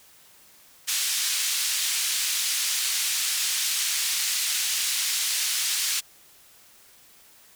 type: band-pass noise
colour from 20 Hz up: white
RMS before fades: -26 dBFS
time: 0.87-6.01 s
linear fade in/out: 20 ms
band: 2400 to 8400 Hz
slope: 12 dB/octave
effects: white hiss -54 dBFS RMS until 7.55 s